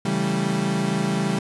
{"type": "chord", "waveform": "35% pulse", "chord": "A dominant seventh", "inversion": "first", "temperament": "equal", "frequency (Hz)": [138.59, 164.81, 196, 220], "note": ["C#3", "E3", "G3", "A3"], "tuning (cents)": [0, 0, 0, 0], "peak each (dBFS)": [-27, -25, -22, -28], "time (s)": [0.05, 1.39], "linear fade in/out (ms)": 5, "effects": ["resampled to 24000 Hz"]}